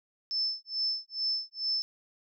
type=tone with tremolo; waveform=sine; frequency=5274 Hz; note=E8; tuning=in tune; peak=-26 dBFS; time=0.31-1.82 s; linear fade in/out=0 ms; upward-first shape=sine; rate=2.3 Hz; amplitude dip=100%; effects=none